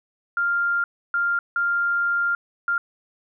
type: tone bursts at uneven times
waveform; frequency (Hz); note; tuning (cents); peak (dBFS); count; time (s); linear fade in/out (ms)
sine; 1396.9; F6; 0; -19; 4; 0.37-0.84 / 1.14-1.39 / 1.56-2.35 / 2.68-2.78; 2
effects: none